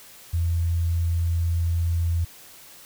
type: tone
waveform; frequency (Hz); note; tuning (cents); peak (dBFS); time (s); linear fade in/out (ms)
sine; 84.5; E2; +43; -20; 0.33-2.25; 10
effects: white hiss -47 dBFS RMS until 2.85 s